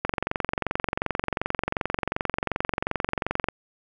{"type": "click train", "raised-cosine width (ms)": 0.5, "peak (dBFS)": -9, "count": 79, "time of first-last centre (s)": [0.05, 3.486], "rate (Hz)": 22.7, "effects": []}